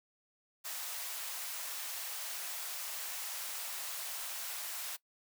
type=high-pass noise; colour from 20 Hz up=white; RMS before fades=-41 dBFS; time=0.64-4.97 s; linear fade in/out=20 ms; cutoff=600 Hz; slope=24 dB/octave; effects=noise-tail reverb RT60 0.1 s tail -20 dB re dry